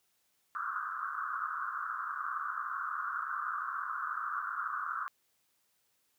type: band-pass noise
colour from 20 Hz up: pink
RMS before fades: -37 dBFS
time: 0.55-5.08 s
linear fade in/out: 0 ms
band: 1100 to 1500 Hz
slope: 96 dB/octave
effects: white hiss -75 dBFS RMS until 6.18 s + high-pass 60 Hz 12 dB/octave